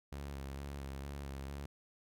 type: tone with vibrato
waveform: sawtooth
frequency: 69.3 Hz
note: C#2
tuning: in tune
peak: -38 dBFS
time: 0.12-1.66 s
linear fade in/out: 5 ms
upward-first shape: square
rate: 2.2 Hz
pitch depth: 28 cents each way
effects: none